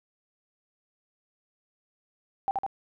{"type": "tone with echo", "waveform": "sine", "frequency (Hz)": 784, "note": "G5", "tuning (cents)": 0, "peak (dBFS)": -23, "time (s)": [2.48, 2.51], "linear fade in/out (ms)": 0, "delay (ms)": 77, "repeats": 2, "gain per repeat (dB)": -2, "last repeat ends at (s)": 2.664, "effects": []}